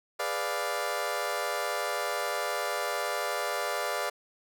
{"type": "chord", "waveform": "20% pulse", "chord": "G# diminished seventh", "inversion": "none", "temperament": "equal", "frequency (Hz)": [415.3, 493.9, 587.3, 698.5], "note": ["G#4", "B4", "D5", "F5"], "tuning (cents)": [0, 0, 0, 0], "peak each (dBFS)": [-33, -31, -28, -30], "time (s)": [0.19, 4.1], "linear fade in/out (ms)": 10, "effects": []}